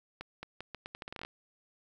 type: accelerating click train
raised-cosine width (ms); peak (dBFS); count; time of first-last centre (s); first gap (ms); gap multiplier
0.3; -25; 14; 0.21-1.25; 220; 0.8
effects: 11-bit